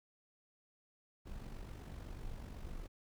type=noise with amplitude modulation; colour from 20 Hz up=brown; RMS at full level=-44 dBFS; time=1.25-2.88 s; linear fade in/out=20 ms; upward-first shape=sine; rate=48 Hz; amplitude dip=55%; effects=none